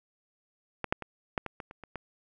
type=clicks; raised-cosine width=0.5 ms; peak=-16 / -10 / -23 / -13 / -20 / -24 / -30 / -29 / -22 dBFS; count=9; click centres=0.843 / 0.925 / 1.023 / 1.378 / 1.463 / 1.602 / 1.711 / 1.837 / 1.957 s; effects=none